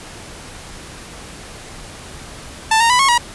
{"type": "tone with pitch steps", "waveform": "sawtooth", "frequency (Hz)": [886, 925, 992, 1091, 957], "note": ["A5", "A#5", "B5", "C#6", "A#5"], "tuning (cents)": [12, -14, 7, -28, 45], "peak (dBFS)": -7, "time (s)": [2.71, 3.18], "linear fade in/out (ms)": 5, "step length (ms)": 94, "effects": ["pink hiss -35 dBFS RMS until 3.34 s", "resampled to 24000 Hz"]}